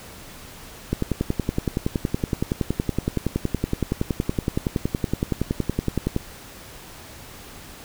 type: click train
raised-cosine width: 3 ms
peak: -8 dBFS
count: 57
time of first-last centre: 0.93-6.164 s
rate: 10.7 Hz
effects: pink hiss -42 dBFS RMS until 7.84 s